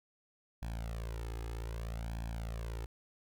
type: tone with flanger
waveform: sawtooth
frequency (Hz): 56.5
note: A1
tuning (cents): +47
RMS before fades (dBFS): -40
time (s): 0.62-2.86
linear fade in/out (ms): 5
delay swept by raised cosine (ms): 1.2 to 2.4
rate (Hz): 0.63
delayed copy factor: +0.9
effects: none